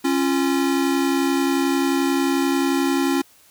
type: tone pair together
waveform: square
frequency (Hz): 274.3 / 345.6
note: C#4 / F4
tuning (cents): -18 / -18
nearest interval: major third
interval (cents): 400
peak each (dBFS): -20 / -23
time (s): 0.04-3.22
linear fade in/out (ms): 10
effects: white hiss -53 dBFS RMS until 3.5 s